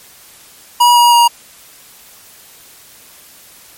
square tone with pitch steps, 965 / 956.1 / 947.3 Hz, B5 / A#5 / A#5, -40 / +44 / +28 cents, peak -6 dBFS, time 0.8-1.28 s, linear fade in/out 10 ms, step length 160 ms, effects white hiss -41 dBFS RMS until 3.77 s + MP3 64 kbps

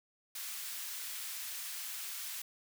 white high-pass noise, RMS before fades -42 dBFS, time 0.35-2.42 s, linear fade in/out 5 ms, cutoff 1400 Hz, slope 12 dB/octave, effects none

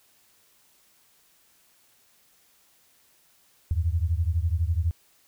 sine beating tone pair, 79 / 91 Hz, D#2 / F#2, +27 / -28 cents, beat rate 12 Hz, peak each -24 / -26 dBFS, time 3.71-4.91 s, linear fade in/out 0 ms, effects white hiss -62 dBFS RMS until 5.27 s

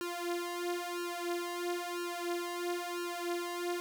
sawtooth tone with flanger, 349.2 Hz, F4, in tune, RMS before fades -37 dBFS, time 0.01-3.8 s, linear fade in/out 0 ms, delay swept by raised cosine 0.71 to 3.91 ms, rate 1 Hz, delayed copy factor +0.9, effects none

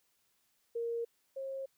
sine tone pair in turn, 466.2 / 538.1 Hz, A#4 / C5, 0 / +48 cents, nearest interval major second, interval 248 cents, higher second, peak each -33 / -37 dBFS, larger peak first, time 0.75-1.05 / 1.36-1.66 s, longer neither, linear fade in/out 10 ms, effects white hiss -75 dBFS RMS until 1.77 s

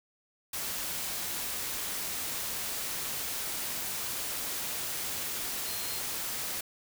sine tone in noise, 4186 Hz, C8, in tune, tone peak -43 dBFS, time 5.66-6 s, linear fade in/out 5 ms, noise white, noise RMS -35 dBFS, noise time 0.53-6.61 s, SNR -11 dB, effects none

